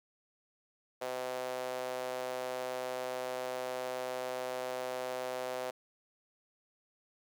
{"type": "tone with high-pass filter", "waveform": "sawtooth", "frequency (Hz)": 127.2, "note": "C3", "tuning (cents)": -48, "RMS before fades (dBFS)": -38, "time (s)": [1.01, 5.71], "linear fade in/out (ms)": 10, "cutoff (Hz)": 560, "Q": 3.2, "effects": []}